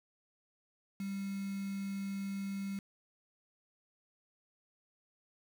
sine tone with quantisation, 196.7 Hz, G3, 6 cents sharp, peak -36 dBFS, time 1-2.79 s, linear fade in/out 2 ms, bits 8, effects none

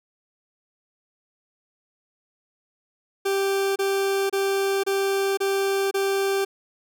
40% pulse tone bursts, 392 Hz, G4, in tune, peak -20 dBFS, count 6, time 3.25-6.45 s, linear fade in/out 10 ms, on 510 ms, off 28 ms, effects none

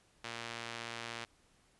sawtooth tone with band-pass filter, 116.54 Hz, A#2, in tune, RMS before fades -44 dBFS, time 0.24-1.25 s, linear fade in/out 5 ms, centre 2800 Hz, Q 0.72, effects pink hiss -69 dBFS RMS until 1.79 s + resampled to 24000 Hz

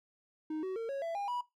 triangle tone with pitch steps, 311.1 / 376.4 / 455.5 / 551.1 / 666.9 / 806.9 / 976.3 Hz, D#4 / F#4 / A#4 / C#5 / E5 / G5 / B5, 0 / +30 / -40 / -10 / +20 / +50 / -20 cents, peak -32 dBFS, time 0.5-1.41 s, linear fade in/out 5 ms, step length 130 ms, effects noise-tail reverb RT60 0.2 s tail -19 dB re dry

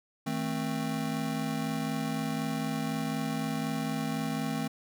square chord, A diminished, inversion second, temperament just, 158.4 / 220 / 264 Hz, Eb3 / A3 / C4, +31 / 0 / +16 cents, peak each -36 / -35 / -35 dBFS, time 0.26-4.68 s, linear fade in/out 10 ms, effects none

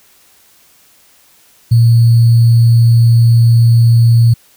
sine tone with sample-and-hold, 116.54 Hz, A#2, in tune, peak -4 dBFS, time 1.71-4.34 s, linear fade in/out 10 ms, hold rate 4410 Hz, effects white hiss -48 dBFS RMS until 4.56 s

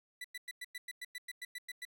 30% pulse tone bursts, 1975.5 Hz, B6, in tune, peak -38 dBFS, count 13, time 0.21-1.852 s, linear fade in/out 5 ms, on 34 ms, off 100 ms, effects none

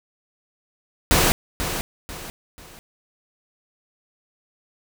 pink noise with echo, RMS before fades -17 dBFS, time 1.11-1.32 s, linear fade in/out 0 ms, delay 490 ms, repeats 3, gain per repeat -9 dB, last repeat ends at 2.79 s, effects none

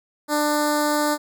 10% pulse tone with notch filter, 297.5 Hz, D4, 22 cents sharp, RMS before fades -21 dBFS, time 0.28-1.18 s, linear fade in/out 50 ms, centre 2500 Hz, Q 0.81, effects none

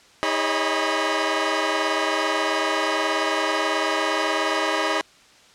15% pulse tone cluster, 318.2 / 406.1 / 549 / 618 / 986 Hz, D#4 / G#4 / C#5 / D#5 / B5, +39 / -39 / -17 / -12 / -3 cents, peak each -21 dBFS, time 0.23-5.01 s, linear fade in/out 0 ms, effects white hiss -52 dBFS RMS until 5.54 s + low-pass 6000 Hz 12 dB/octave

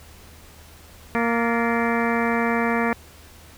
harmonic tone with a mistuned harmonic, 232.5 Hz, A#3, 4 cents flat, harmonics 1 / 2 / 3 / 4 / 5 / 6 / 7 / 8 / 9 / 10, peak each -23 / -26 / -28 / -29 / -30 / -31 / -31 / -32 / -33 / -33 dBFS, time 1.15-2.93 s, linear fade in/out 0 ms, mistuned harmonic 7, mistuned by +91 cents, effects added 78 Hz sine -48 dBFS peak until 3.57 s + pink hiss -48 dBFS RMS until 3.57 s

